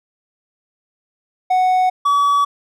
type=tone pair in turn; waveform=triangle; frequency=740 / 1140.2 Hz; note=F#5 / C#6; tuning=0 / +48 cents; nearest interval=perfect fifth; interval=748 cents; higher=second; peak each=-10 dBFS; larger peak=neither; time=1.5-1.9 / 2.05-2.45 s; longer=neither; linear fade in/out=10 ms; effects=none